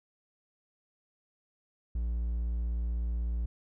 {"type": "tone", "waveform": "triangle", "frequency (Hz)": 58.1, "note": "A#1", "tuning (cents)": -5, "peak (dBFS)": -27, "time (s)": [1.95, 3.46], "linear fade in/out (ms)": 5, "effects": []}